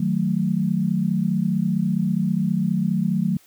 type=chord; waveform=sine; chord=D# diminished; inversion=none; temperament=equal; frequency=155.56 / 185 / 220 Hz; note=D#3 / F#3 / A3; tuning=0 / 0 / 0 cents; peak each=-25 / -21 / -24 dBFS; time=0-3.37 s; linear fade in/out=5 ms; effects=white hiss -55 dBFS RMS until 3.46 s